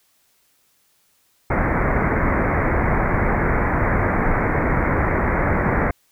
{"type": "low-pass noise", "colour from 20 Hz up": "pink", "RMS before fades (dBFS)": -19, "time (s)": [1.5, 5.91], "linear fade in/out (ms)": 5, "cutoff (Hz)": 2200, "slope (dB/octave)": 96, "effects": ["white hiss -62 dBFS RMS until 6.11 s"]}